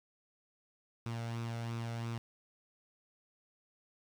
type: tone with flanger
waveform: sawtooth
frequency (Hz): 116.1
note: A#2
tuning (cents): -7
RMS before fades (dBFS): -39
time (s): 1.06-2.18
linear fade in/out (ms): 0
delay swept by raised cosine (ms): 0.8 to 1.45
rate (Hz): 2.9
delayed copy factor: +0.5
effects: low-pass 7000 Hz 12 dB/octave + 10-bit